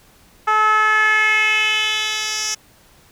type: tone with band-pass filter sweep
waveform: 10% pulse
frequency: 430.8 Hz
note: A4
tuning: 37 cents flat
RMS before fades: -17 dBFS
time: 0.47-2.55 s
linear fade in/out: 10 ms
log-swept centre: 1100 to 5600 Hz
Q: 3.2
effects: pink hiss -51 dBFS RMS until 3.11 s